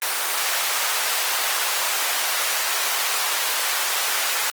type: high-pass noise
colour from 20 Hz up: pink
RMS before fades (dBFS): -23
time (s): 0.02-4.5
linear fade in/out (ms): 0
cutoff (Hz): 880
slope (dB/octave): 12
effects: high-pass 400 Hz 12 dB/octave + Opus 24 kbps